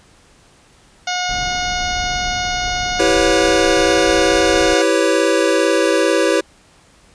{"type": "harmonic tone", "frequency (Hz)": 723, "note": "F#5", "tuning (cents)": -40, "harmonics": [1, 2, 3, 4, 5, 6, 7, 8, 9], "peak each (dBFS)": [-22, -25, -27, -28, -29, -30, -30, -31, -32], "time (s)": [1.07, 4.82], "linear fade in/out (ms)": 5}
{"type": "noise", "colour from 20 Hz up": "brown", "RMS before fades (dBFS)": -29, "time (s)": [1.29, 4.74], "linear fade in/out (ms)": 5}
{"type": "chord", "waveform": "square", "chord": "C# half-diminished seventh", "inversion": "first", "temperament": "equal with one note detuned", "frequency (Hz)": [329.6, 392, 496.5, 554.4], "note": ["E4", "G4", "B4", "C#5"], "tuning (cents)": [0, 0, 9, 0], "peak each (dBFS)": -19, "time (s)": [2.99, 6.41], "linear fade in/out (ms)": 10}
{"effects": ["pink hiss -50 dBFS RMS until 7.14 s", "resampled to 22050 Hz"]}